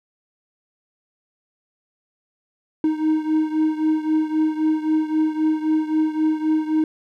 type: beating tone pair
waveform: triangle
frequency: 311.1 / 314.9 Hz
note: D#4 / D#4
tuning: 0 / +21 cents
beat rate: 3.8 Hz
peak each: -17 / -21 dBFS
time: 2.84-6.84 s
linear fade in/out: 2 ms
effects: none